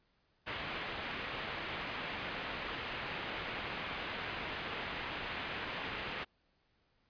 white low-pass noise, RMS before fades -41 dBFS, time 0.46-6.25 s, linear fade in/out 20 ms, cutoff 3000 Hz, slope 24 dB/octave, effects pink hiss -75 dBFS RMS until 7.09 s + resampled to 11025 Hz

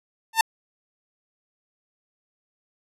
sawtooth tone with exponential growth, 896 Hz, A5, 31 cents sharp, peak -7 dBFS, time 0.33-0.41 s, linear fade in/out 5 ms, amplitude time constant 17 ms, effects resampled to 32000 Hz

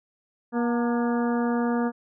harmonic tone with a mistuned harmonic, 238.5 Hz, A#3, 40 cents sharp, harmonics 1 / 2 / 3 / 4 / 5 / 6 / 7, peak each -23 / -29 / -33 / -35 / -37 / -39 / -40 dBFS, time 0.52-1.92 s, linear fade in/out 50 ms, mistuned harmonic 4, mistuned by -63 cents, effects none

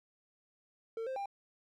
triangle tone with pitch steps, 452.4 / 525 / 797 Hz, A4 / C5 / G5, +48 / +6 / +28 cents, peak -34 dBFS, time 0.97-1.258 s, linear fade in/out 2 ms, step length 96 ms, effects none

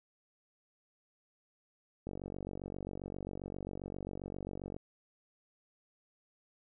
click train, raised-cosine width 2 ms, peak -28 dBFS, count 129, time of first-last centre 2.07-4.765 s, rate 47.5 Hz, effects none

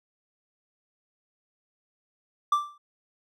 triangle tone with exponential decay, 1174.7 Hz, D6, in tune, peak -15 dBFS, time 2.52-2.78 s, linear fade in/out 5 ms, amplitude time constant 55 ms, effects none

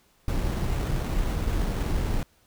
brown noise with sample-and-hold, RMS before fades -26 dBFS, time 0.28-2.23 s, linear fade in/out 2 ms, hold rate 4900 Hz, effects pink hiss -63 dBFS RMS until 2.46 s

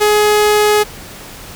sawtooth tone, 420.3 Hz, G#4, 21 cents sharp, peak -5 dBFS, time 0-0.84 s, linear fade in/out 20 ms, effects pink hiss -33 dBFS RMS until 1.55 s

